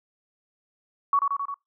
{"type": "tone with echo", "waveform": "sine", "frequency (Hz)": 1121, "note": "C#6", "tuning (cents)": 19, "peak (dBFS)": -17, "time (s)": [1.13, 1.19], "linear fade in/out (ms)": 2, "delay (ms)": 88, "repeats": 4, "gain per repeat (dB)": -3, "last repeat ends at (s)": 1.542, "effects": ["noise-tail reverb RT60 0.2 s tail -26 dB re dry"]}